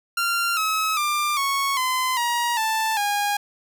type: tone with pitch steps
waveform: sawtooth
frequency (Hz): 1384 / 1283.9 / 1191 / 1104.8 / 1024.9 / 950.8 / 882 / 818.2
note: F6 / E6 / D6 / C#6 / C6 / A#5 / A5 / G#5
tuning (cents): -16 / -46 / +24 / -6 / -36 / +34 / +4 / -26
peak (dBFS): -17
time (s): 0.17-3.37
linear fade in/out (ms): 5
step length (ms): 400
effects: none